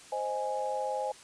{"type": "chord", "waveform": "sine", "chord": "Ab major", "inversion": "first", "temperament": "equal", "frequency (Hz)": [523.3, 622.3, 830.6], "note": ["C5", "Eb5", "Ab5"], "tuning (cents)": [0, 0, 0], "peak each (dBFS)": [-34, -37, -33], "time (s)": [0.12, 1.12], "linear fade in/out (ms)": 5, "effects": ["white hiss -52 dBFS RMS until 1.23 s", "resampled to 22050 Hz"]}